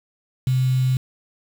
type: tone with quantisation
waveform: sine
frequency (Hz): 129.1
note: C3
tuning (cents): -23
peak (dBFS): -16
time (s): 0.47-0.97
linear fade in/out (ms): 2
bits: 6
effects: none